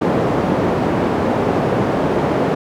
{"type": "band-pass noise", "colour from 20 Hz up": "white", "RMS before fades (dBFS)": -17, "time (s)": [0.01, 2.55], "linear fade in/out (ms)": 10, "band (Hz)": [120, 550], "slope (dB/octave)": 12, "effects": []}